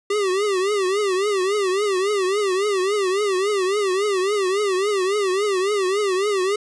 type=tone with vibrato; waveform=square; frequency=393 Hz; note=G4; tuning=4 cents sharp; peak=-19 dBFS; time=0.1-6.56 s; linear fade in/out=5 ms; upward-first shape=triangle; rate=3.6 Hz; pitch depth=150 cents each way; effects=resampled to 22050 Hz + 10-bit